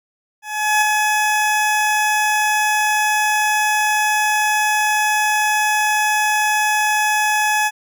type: tone with ADSR envelope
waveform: 20% pulse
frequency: 849 Hz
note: G#5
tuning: 38 cents sharp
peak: -7 dBFS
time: 0.42-7.71 s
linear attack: 400 ms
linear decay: 4 ms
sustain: -3 dB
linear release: 44 ms
effects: none